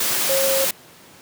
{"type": "tone in noise", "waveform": "sine", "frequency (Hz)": 540, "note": "C#5", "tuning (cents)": -45, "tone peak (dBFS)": -19, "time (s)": [0.29, 0.65], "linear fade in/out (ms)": 5, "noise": "white", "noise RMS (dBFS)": -21, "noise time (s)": [0, 0.71], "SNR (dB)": -1, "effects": ["pink hiss -46 dBFS RMS until 1.21 s", "high-pass 150 Hz 12 dB/octave"]}